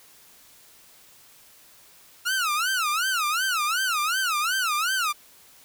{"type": "tone with vibrato", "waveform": "sawtooth", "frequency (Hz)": 1362, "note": "F6", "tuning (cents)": -44, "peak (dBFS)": -19, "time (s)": [2.25, 5.13], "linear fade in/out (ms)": 20, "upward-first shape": "sine", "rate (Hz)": 2.7, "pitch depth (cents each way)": 240, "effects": ["white hiss -53 dBFS RMS until 5.64 s"]}